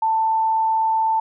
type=tone; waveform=sine; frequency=888 Hz; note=A5; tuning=16 cents sharp; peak=-16 dBFS; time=0.02-1.2 s; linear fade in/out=5 ms; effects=none